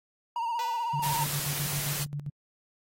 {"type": "tone with vibrato", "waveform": "triangle", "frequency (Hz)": 932.3, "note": "A#5", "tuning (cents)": 0, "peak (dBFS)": -26, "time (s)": [0.36, 1.24], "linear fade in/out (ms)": 2, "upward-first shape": "triangle", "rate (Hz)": 16, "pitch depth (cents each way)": 71}
{"type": "tone with exponential decay", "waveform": "5% pulse", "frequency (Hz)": 493.9, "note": "B4", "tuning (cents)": 0, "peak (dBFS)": -24, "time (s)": [0.59, 1.24], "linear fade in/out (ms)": 2, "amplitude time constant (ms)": 140}
{"type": "tone with tremolo", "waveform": "sine", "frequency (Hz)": 144.7, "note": "D3", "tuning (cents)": -25, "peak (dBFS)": -30, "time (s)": [0.93, 2.3], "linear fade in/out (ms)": 10, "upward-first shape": "square", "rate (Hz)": 7.5, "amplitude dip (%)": 70}
{"type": "noise", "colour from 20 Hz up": "white", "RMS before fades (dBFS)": -33, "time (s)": [1.02, 2.05], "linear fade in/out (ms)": 20}
{"effects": ["AAC 48 kbps"]}